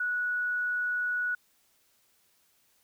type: tone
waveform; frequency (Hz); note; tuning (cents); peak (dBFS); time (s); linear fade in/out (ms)
sine; 1468; F#6; -14; -27; 0-1.35; 5
effects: white hiss -68 dBFS RMS until 2.83 s